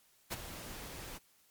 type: noise with ADSR envelope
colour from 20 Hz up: pink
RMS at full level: -35 dBFS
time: 0.3-1.19 s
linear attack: 27 ms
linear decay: 24 ms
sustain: -11 dB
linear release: 25 ms
effects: white hiss -68 dBFS RMS until 1.5 s + MP3 96 kbps